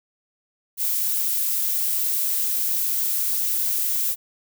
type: noise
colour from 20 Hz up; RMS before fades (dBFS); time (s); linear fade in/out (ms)
violet; -23; 0.77-4.16; 50
effects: none